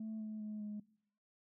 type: tone with pitch steps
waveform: sine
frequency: 219.2 / 215.9 / 212.7 / 209.5 Hz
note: A3 / A3 / G#3 / G#3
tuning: -6 / -33 / +42 / +15 cents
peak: -39 dBFS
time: 0-0.8 s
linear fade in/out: 5 ms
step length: 200 ms
effects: noise-tail reverb RT60 0.7 s tail -22 dB re dry + tanh soft clip ceiling -38 dBFS